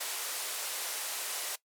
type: band-pass noise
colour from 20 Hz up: white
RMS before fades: -37 dBFS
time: 0-1.56 s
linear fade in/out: 10 ms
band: 420 to 13000 Hz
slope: 24 dB/octave
effects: noise-tail reverb RT60 0.1 s tail -18 dB re dry